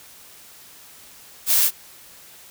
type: noise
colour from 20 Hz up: blue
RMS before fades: -17 dBFS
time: 1.46-1.71 s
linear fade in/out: 50 ms
effects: white hiss -46 dBFS RMS until 2.5 s